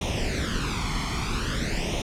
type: noise with flanger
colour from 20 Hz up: pink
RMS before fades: -27 dBFS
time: 0.01-2.02 s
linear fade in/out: 5 ms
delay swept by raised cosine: 0.32 to 0.94 ms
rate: 0.5 Hz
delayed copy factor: +0.75
effects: low-pass 6000 Hz 12 dB/octave